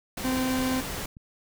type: noise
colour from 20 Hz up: pink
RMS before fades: -34 dBFS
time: 0.17-1.06 s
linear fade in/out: 5 ms
type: tone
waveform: 40% pulse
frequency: 258.6 Hz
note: C4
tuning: 20 cents flat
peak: -24 dBFS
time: 0.24-0.81 s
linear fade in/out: 10 ms
type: click train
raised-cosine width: 5 ms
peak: -33 dBFS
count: 7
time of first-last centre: 0.49-1.169 s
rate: 8.84 Hz
effects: none